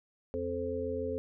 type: harmonic tone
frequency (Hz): 87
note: F2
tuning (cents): -6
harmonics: 1 / 3 / 5 / 6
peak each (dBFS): -41 / -39 / -35 / -37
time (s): 0.34-1.18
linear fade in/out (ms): 0
effects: none